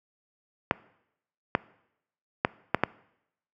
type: clicks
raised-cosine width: 0.5 ms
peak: -5 dBFS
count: 5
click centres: 0.711 / 1.551 / 2.449 / 2.746 / 2.836 s
effects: noise-tail reverb RT60 0.8 s tail -22 dB re dry + high-pass 100 Hz 12 dB/octave